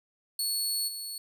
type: tone with level steps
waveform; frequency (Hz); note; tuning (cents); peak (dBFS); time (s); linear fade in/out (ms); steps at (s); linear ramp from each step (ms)
20% pulse; 4400; C#8; -14; -22 / -30; 0.39-1.18; 2; 0.87; 20
effects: none